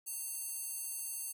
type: tone with high-pass filter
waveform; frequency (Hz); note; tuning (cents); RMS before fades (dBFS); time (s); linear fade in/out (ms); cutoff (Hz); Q
square; 907; A#5; -48; -41; 0.06-1.33; 20; 9300; 2.1
effects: none